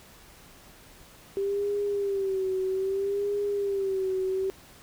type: tone with vibrato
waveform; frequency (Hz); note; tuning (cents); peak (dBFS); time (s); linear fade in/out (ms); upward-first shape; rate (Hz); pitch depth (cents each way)
sine; 392; G4; 0; -25; 1.37-4.5; 0; sine; 0.62; 70
effects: pink hiss -52 dBFS RMS until 4.82 s